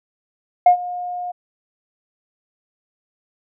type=tone with ADSR envelope; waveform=sine; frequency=715 Hz; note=F5; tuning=41 cents sharp; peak=-4 dBFS; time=0.66-1.32 s; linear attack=4 ms; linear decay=100 ms; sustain=-20 dB; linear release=13 ms; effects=tanh soft clip ceiling -3 dBFS